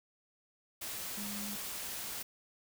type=tone in noise; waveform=sine; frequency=205.1 Hz; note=G#3; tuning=21 cents flat; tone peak=-42 dBFS; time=1.17-1.56 s; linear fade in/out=10 ms; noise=white; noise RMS=-41 dBFS; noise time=0.81-2.23 s; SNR=-4 dB; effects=none